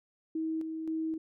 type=tone with tremolo; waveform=sine; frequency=319.9 Hz; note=D#4; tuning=48 cents sharp; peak=-30 dBFS; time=0.35-1.18 s; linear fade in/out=5 ms; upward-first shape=square; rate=1.9 Hz; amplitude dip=40%; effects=none